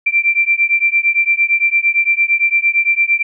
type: beating tone pair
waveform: sine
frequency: 2350 / 2358.8 Hz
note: D7 / D7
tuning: +1 / +7 cents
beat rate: 8.8 Hz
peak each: -14 dBFS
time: 0.06-3.23 s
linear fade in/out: 10 ms
effects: none